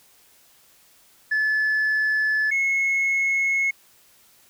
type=tone pair in turn; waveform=sine; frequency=1729 / 2178 Hz; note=A6 / C#7; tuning=-31 / -31 cents; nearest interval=major third; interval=400 cents; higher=second; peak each=-17 dBFS; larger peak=neither; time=1.31-2.51 / 2.51-3.71 s; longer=neither; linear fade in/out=10 ms; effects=tanh soft clip ceiling -17 dBFS + white hiss -56 dBFS RMS until 4.49 s